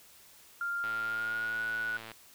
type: tone with pitch glide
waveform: sine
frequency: 1396.9 to 1470.6 Hz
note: F6 to F#6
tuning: 0 to -11 cents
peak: -31 dBFS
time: 0.61-1.97 s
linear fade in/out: 2 ms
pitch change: +89 cents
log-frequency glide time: 1.02-1.64 s
type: click train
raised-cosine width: 0.3 ms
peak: -28 dBFS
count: 144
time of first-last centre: 0.84-2.117 s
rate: 112 Hz
effects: white hiss -57 dBFS RMS until 2.34 s